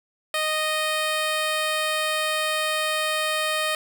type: tone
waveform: 10% pulse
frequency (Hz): 620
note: D#5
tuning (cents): -6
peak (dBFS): -14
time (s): 0.34-3.75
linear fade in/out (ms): 2
effects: none